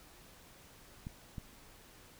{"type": "clicks", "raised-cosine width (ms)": 5, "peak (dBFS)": -29, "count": 2, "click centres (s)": [1.069, 1.382], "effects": ["pink hiss -58 dBFS RMS until 2.19 s"]}